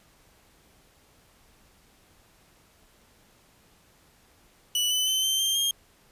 sawtooth tone with pitch steps, 2960 / 3010 / 3061 / 3113 / 3165 / 3219 Hz, F#7 / F#7 / G7 / G7 / G7 / G7, 0 / +29 / -42 / -13 / +16 / +45 cents, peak -20 dBFS, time 4.75-5.71 s, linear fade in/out 2 ms, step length 160 ms, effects pink hiss -60 dBFS RMS until 6.11 s + resampled to 32000 Hz

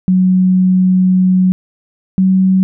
sine tone pair in turn, 185 / 188.45 Hz, F#3 / F#3, 0 / +32 cents, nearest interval unison, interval 32 cents, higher second, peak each -7 dBFS, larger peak neither, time 0.08-1.52 / 2.18-2.63 s, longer first, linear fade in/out 0 ms, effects none

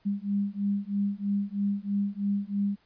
sine beating tone pair, 199.6 / 202.7 Hz, G3 / G#3, +32 / -42 cents, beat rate 3.1 Hz, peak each -29 / -29 dBFS, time 0.05-2.76 s, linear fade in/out 20 ms, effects pink hiss -66 dBFS RMS until 2.85 s + resampled to 11025 Hz

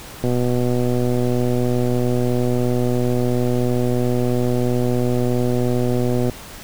click train, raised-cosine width 2 ms, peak -8 dBFS, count 746, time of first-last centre 0.24-6.297 s, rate 123 Hz, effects pink hiss -37 dBFS RMS until 6.63 s

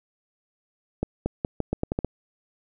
accelerating click train, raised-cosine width 2 ms, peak -11 dBFS, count 9, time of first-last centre 1.03-2.047 s, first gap 230 ms, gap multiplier 0.82, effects none

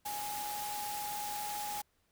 sine tone in noise, 830.6 Hz, G#5, in tune, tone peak -38 dBFS, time 0.05-1.82 s, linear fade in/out 10 ms, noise white, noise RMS -42 dBFS, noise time 0.05-1.82 s, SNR +1 dB, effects pink hiss -75 dBFS RMS until 2.11 s

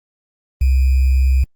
sine tone with sample-and-hold, 65.41 Hz, C2, in tune, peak -10 dBFS, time 0.61-1.44 s, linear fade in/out 5 ms, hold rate 2450 Hz, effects Opus 24 kbps

